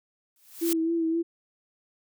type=noise with exponential growth; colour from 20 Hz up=blue; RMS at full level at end=-27 dBFS; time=0.36-0.73 s; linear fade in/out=2 ms; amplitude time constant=79 ms
type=tone with vibrato; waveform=sine; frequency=329.8 Hz; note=E4; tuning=1 cent sharp; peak=-23 dBFS; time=0.61-1.23 s; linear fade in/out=20 ms; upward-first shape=sine; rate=3.8 Hz; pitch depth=36 cents each way
effects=none